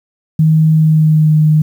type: tone with pitch glide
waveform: sine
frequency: 157.6 to 154.09 Hz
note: D#3 to D#3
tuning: +23 to -16 cents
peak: -6 dBFS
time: 0.39-1.62 s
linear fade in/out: 5 ms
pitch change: -39 cents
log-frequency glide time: 0.73-1.36 s
effects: 7-bit